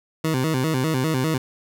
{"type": "tone with vibrato", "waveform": "20% pulse", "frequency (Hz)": 143.5, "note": "D3", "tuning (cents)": -40, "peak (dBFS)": -15, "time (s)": [0.24, 1.38], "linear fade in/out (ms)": 5, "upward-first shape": "square", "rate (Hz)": 5, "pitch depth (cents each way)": 180, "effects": []}